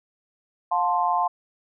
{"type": "chord", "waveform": "sine", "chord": "F major", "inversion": "none", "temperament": "equal with one note detuned", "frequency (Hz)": [710.7, 880, 1046.5], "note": ["F5", "A5", "C6"], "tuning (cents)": [30, 0, 0], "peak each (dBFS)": -24, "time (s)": [0.71, 1.28], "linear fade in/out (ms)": 10, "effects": []}